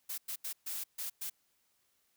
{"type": "noise bursts at uneven times", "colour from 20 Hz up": "blue", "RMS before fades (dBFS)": -39, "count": 6, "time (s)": [[0.09, 0.18], [0.28, 0.36], [0.44, 0.53], [0.66, 0.84], [0.98, 1.1], [1.21, 1.3]], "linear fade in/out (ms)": 10, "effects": ["white hiss -75 dBFS RMS until 2.16 s"]}